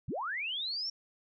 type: linear sweep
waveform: sine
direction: up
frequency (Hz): 71.9 to 5588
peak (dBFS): -33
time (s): 0.08-0.9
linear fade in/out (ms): 5
effects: none